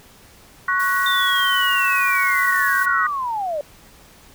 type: chord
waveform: sine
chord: F# major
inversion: second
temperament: equal with one note detuned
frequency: 1108.7 / 1480 / 1908.2 Hz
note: C#6 / F#6 / A#6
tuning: 0 / 0 / +40 cents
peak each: -21 / -20 / -23 dBFS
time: 0.68-3.07 s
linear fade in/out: 5 ms
type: noise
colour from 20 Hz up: blue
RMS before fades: -33 dBFS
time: 0.79-2.86 s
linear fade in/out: 10 ms
type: linear sweep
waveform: sine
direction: down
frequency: 3624 to 565 Hz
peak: -21 dBFS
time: 1.06-3.61 s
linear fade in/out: 2 ms
effects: pink hiss -48 dBFS RMS until 4.34 s